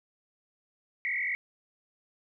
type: tone with frequency modulation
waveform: sine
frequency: 2093 Hz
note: C7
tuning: in tune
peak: -28 dBFS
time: 1.05-1.35 s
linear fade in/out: 0 ms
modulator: 44.2 Hz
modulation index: 3.7
effects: none